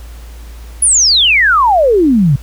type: exponential sweep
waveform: sine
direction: down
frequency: 10548 to 128.8 Hz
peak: -6 dBFS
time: 0.82-2.36 s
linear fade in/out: 5 ms
effects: added 57 Hz sine -28 dBFS peak until 2.42 s + pink hiss -41 dBFS RMS until 2.42 s